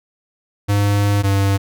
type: tone pair in turn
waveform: square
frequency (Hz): 101.7 / 98.58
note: G#2 / G2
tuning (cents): -36 / +10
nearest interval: minor second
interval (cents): 54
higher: first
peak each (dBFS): -14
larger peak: neither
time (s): 0.68-1.23 / 1.23-1.58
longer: first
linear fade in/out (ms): 20
effects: none